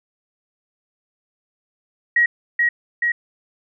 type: tone with echo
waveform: sine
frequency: 1900 Hz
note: A#6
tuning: 33 cents sharp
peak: -12 dBFS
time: 2.16-2.26 s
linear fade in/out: 5 ms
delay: 430 ms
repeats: 2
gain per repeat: -2 dB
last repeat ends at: 3.12 s
effects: none